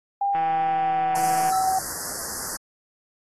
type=tone with pitch glide; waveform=sine; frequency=800 to 758.2 Hz; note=G5 to F#5; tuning=+35 to +42 cents; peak=-20 dBFS; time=0.21-1.79 s; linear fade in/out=5 ms; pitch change=-93 cents; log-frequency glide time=0.36-1.18 s
type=click train; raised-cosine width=0.5 ms; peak=-20 dBFS; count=189; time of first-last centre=0.35-1.496 s; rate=164 Hz
type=band-stop noise; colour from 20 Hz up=white; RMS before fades=-30 dBFS; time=1.15-2.57 s; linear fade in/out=5 ms; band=1900 to 4700 Hz; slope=96 dB/octave
type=tone with exponential decay; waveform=triangle; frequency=1318.5 Hz; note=E6; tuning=in tune; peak=-25 dBFS; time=1.52-1.92 s; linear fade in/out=5 ms; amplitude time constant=86 ms
effects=AAC 32 kbps